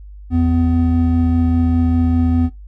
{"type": "tone pair together", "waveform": "triangle", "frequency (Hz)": [82.1, 251.3], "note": ["E2", "B3"], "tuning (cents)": [-6, 30], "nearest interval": "octave + perfect fifth", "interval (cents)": 1936, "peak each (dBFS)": -13, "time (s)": [0.3, 2.5], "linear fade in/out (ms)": 50, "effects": ["noise-tail reverb RT60 0.2 s tail -20 dB re dry", "added 50 Hz sine -33 dBFS peak until 2.67 s"]}